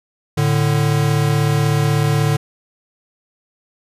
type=tone pair together; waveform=square; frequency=111.6 / 147.9 Hz; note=A2 / D3; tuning=+25 / +13 cents; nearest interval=perfect fourth; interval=488 cents; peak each=-19 / -16 dBFS; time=0.37-2.37 s; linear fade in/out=10 ms; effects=resampled to 32000 Hz